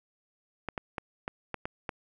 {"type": "clicks", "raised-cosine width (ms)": 0.5, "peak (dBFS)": -18, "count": 7, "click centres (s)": [0.687, 0.778, 0.982, 1.279, 1.543, 1.655, 1.892], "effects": []}